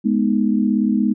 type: chord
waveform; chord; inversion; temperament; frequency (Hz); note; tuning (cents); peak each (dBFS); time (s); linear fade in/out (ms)
sine; G# minor; none; equal with one note detuned; 209.8 / 246.9 / 311.1; G#3 / B3 / D#4; +18 / 0 / 0; -17 / -19 / -22; 0.04-1.14; 20
effects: none